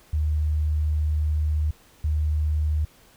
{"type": "tone pair in turn", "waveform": "sine", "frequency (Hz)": [76.3, 76.3], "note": ["D#2", "D#2"], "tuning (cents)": [-33, -33], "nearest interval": "unison", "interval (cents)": 0, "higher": "neither", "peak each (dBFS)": -20, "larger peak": "neither", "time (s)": [[0.13, 1.71], [2.04, 2.85]], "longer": "first", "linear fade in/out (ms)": 5, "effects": ["pink hiss -55 dBFS RMS until 3.16 s"]}